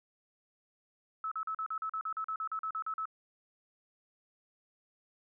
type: tone bursts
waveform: sine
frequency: 1300 Hz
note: E6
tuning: 24 cents flat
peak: -33 dBFS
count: 16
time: 1.24-3.055 s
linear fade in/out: 2 ms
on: 75 ms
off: 41 ms
effects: none